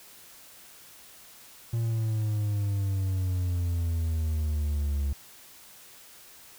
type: exponential sweep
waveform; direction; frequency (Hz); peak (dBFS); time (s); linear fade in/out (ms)
triangle; down; 116.54 to 69.3; -23; 1.73-5.13; 5
effects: white hiss -51 dBFS RMS until 6.58 s